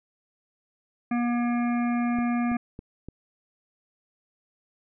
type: harmonic tone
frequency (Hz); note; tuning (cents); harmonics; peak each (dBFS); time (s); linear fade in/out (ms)
239.6; A#3; +48; 1 / 3 / 5 / 7 / 9 / 10; -23 / -33 / -37 / -40 / -42 / -43; 1.11-2.57; 5
type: clicks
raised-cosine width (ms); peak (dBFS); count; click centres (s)
3; -25; 4; 2.187 / 2.516 / 2.791 / 3.086
effects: none